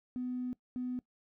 triangle tone bursts at uneven times, 250.1 Hz, B3, 22 cents sharp, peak -30 dBFS, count 2, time 0.16-0.53 / 0.76-0.99 s, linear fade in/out 0 ms, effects noise-tail reverb RT60 0.1 s tail -23 dB re dry + tanh soft clip ceiling -32 dBFS

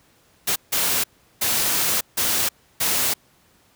white noise bursts at uneven times, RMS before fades -21 dBFS, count 5, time 0.47-0.56 / 0.72-1.04 / 1.41-2.01 / 2.17-2.49 / 2.8-3.14 s, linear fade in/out 10 ms, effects pink hiss -58 dBFS RMS until 3.75 s + high-pass 60 Hz 12 dB/octave

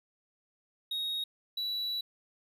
triangle tone pair in turn, 3759 / 3934 Hz, A#7 / B7, +14 / -7 cents, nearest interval minor second, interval 79 cents, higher second, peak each -30 / -30 dBFS, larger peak neither, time 0.91-1.24 / 1.57-2.01 s, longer second, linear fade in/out 5 ms, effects none

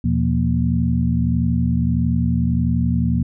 sine tone cluster, 80.6 / 122 / 173.3 / 235 Hz, E2 / B2 / F3 / A#3, -38 / -21 / -13 / +14 cents, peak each -21 dBFS, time 0.04-3.23 s, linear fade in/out 5 ms, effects none

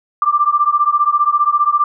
sine beating tone pair, 1174.7 / 1189.7 Hz, D6 / D6, 0 / +22 cents, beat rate 15 Hz, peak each -14 dBFS, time 0.22-1.84 s, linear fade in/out 2 ms, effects none

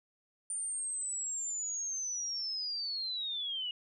sine linear sweep, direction down, 9110 to 2869 Hz, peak -34 dBFS, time 0.5-3.71 s, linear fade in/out 2 ms, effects none

